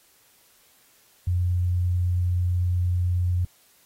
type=tone; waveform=sine; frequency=89.1 Hz; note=F2; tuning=35 cents sharp; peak=-20 dBFS; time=1.27-3.45 s; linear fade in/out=5 ms; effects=white hiss -59 dBFS RMS until 3.85 s + AAC 48 kbps